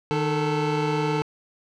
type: tone pair together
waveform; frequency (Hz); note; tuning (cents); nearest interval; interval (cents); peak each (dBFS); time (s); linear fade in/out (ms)
25% pulse; 153.16 / 440; D#3 / A4; -27 / 0; octave + tritone; 1827; -21; 0.11-1.22; 0
effects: low-pass 4000 Hz 12 dB/octave